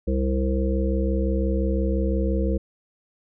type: harmonic tone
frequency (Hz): 65.8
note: C2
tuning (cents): +10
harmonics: 1 / 3 / 5 / 7 / 8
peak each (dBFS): -22 / -27 / -29 / -30 / -31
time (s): 0.07-2.58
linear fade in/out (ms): 10
effects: none